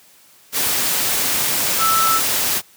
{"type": "tone in noise", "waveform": "sine", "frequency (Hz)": 1320, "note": "E6", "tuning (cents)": 2, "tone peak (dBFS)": -15, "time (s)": [1.78, 2.21], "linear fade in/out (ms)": 50, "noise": "white", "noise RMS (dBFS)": -19, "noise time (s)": [0.52, 2.62], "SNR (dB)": 1, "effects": ["white hiss -50 dBFS RMS until 2.76 s", "high-pass 80 Hz 12 dB/octave"]}